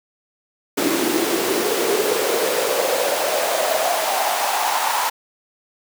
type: noise with high-pass filter sweep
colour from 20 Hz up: pink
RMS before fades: -20 dBFS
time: 0.77-5.1 s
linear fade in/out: 10 ms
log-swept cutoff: 300 to 920 Hz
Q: 5
effects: none